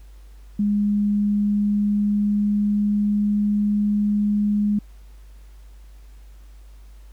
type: tone with pitch glide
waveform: sine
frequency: 205.8 to 207.1 Hz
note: G#3 to G#3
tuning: -16 to -5 cents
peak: -17 dBFS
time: 0.59-4.79 s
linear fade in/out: 5 ms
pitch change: +11 cents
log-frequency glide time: 1.42-3.76 s
effects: added 50 Hz sine -41 dBFS peak until 7.12 s + pink hiss -59 dBFS RMS until 7.12 s